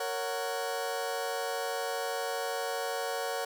sawtooth chord, F# major, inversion first, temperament just, 462.5 / 555 / 740 Hz, A#4 / C#5 / F#5, -14 / +2 / 0 cents, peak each -32 dBFS, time 0-3.45 s, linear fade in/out 5 ms, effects none

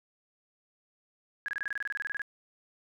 sine tone bursts, 1661.2 Hz, G#6, in tune, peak -30 dBFS, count 16, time 1.46-2.218 s, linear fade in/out 0 ms, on 23 ms, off 26 ms, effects none

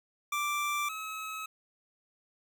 25% pulse tone pair in turn, 1174.7 / 1284.4 Hz, D6 / E6, 0 / -45 cents, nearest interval major second, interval 155 cents, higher second, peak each -26 / -33 dBFS, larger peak first, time 0.32-0.89 / 0.89-1.46 s, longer neither, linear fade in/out 5 ms, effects none

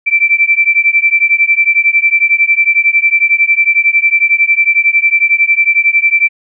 sine beating tone pair, 2332 / 2343 Hz, D7 / D7, -13 / -5 cents, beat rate 11 Hz, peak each -10 dBFS, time 0.06-6.29 s, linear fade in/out 20 ms, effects none

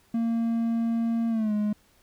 triangle tone with pitch glide, 230 to 209.7 Hz, A#3 to G#3, -23 to +17 cents, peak -21 dBFS, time 0.14-1.73 s, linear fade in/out 5 ms, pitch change -160 cents, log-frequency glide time 1.29-1.53 s, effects pink hiss -62 dBFS RMS until 2.02 s

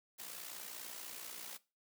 white noise with amplitude modulation, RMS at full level -45 dBFS, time 0.18-1.58 s, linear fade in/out 20 ms, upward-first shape sine, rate 60.2 Hz, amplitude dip 60%, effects noise-tail reverb RT60 0.3 s tail -20 dB re dry + high-pass 200 Hz 12 dB/octave

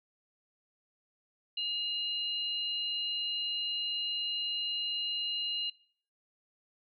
sine tone pair together, 2845 / 4062 Hz, F7 / B7, +31 / +48 cents, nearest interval tritone, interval 617 cents, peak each -33 / -37 dBFS, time 1.57-5.7 s, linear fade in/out 5 ms, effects noise-tail reverb RT60 0.5 s tail -20 dB re dry

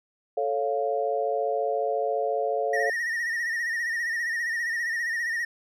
sine chord, A augmented, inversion none, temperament equal, 440 / 554.4 / 698.5 Hz, A4 / C#5 / E#5, 0 / 0 / 0 cents, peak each -28 dBFS, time 0.37-2.9 s, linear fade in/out 5 ms
triangle tone with vibrato, 1860 Hz, A#6, 4 cents flat, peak -24 dBFS, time 2.73-5.45 s, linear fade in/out 5 ms, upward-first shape sine, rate 15 Hz, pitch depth 68 cents each way
effects none

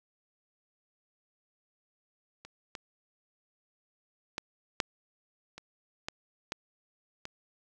clicks, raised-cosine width 0.2 ms, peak -29 / -22 / -16 / -9 / -27 / -17 / -16 / -22 dBFS, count 8, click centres 2.45 / 2.752 / 4.381 / 4.802 / 5.58 / 6.085 / 6.521 / 7.254 s, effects none

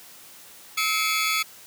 30% pulse tone cluster, 1292 / 2116 / 2274 / 2402 / 3402 Hz, E6 / C7 / C#7 / D7 / G#7, -35 / +19 / +44 / +38 / +41 cents, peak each -24 / -27 / -25 / -32 / -26 dBFS, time 0.77-1.43 s, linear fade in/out 10 ms, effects white hiss -47 dBFS RMS until 1.66 s + high-pass 80 Hz 12 dB/octave

